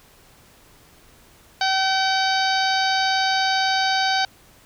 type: harmonic tone with a mistuned harmonic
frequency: 766 Hz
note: G5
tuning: 40 cents flat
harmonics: 1 / 2 / 3 / 4 / 5 / 6 / 7 / 8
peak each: -21 / -24 / -31 / -30 / -28 / -26 / -36 / -37 dBFS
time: 1.61-4.25 s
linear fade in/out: 2 ms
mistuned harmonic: 5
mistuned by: -20 cents
effects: pink hiss -52 dBFS RMS until 4.65 s